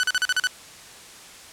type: tone bursts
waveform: sawtooth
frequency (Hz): 1496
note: F#6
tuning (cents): +19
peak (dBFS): -15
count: 7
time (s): 0-0.471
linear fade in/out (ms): 0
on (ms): 33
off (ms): 40
effects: white hiss -44 dBFS RMS until 1.52 s + low-pass 9000 Hz 12 dB/octave